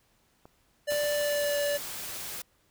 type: clicks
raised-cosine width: 1 ms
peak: -35 / -26 / -32 dBFS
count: 3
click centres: 0.455 / 0.921 / 1.035 s
type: tone with pitch glide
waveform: square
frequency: 587.3 to 578.5 Hz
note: D5 to D5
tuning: 0 to -26 cents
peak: -27 dBFS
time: 0.87-1.78 s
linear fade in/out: 20 ms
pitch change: -26 cents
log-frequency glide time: 1.16-1.57 s
type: noise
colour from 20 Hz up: white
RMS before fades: -38 dBFS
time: 0.9-2.42 s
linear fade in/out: 5 ms
effects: pink hiss -68 dBFS RMS until 2.7 s